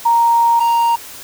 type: tone pair in turn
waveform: sine / triangle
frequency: 932.3 / 932.3 Hz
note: A#5 / A#5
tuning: 0 / 0 cents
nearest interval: unison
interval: 0 cents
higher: neither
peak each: -9 dBFS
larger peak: neither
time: 0.05-0.6 / 0.6-0.96 s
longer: first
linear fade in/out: 10 ms
effects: white hiss -34 dBFS RMS until 1.23 s